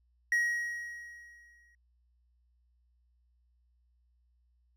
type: tone with exponential decay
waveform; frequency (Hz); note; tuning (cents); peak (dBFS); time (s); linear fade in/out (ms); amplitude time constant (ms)
triangle; 1897; A#6; +30; -22; 0.32-1.75; 2; 310
effects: added 60 Hz sine -67 dBFS peak until 4.76 s